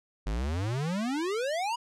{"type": "exponential sweep", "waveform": "square", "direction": "up", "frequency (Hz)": [47.42, 987.8], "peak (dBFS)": -29, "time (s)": [0.26, 1.76], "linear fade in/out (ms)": 10, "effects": ["low-pass 8000 Hz 12 dB/octave"]}